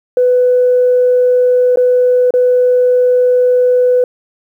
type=tone with dropouts; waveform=sine; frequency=498.1 Hz; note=B4; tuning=15 cents sharp; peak=-6 dBFS; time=0.17-4.04 s; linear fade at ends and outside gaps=2 ms; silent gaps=1.759-1.772 / 2.307-2.338 s; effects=tanh soft clip ceiling -2 dBFS + 8-bit